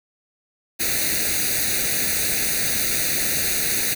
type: noise with comb filter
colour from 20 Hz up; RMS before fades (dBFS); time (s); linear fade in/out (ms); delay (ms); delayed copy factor
white; -22; 0.79-3.95; 20; 0.47; +0.95
effects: none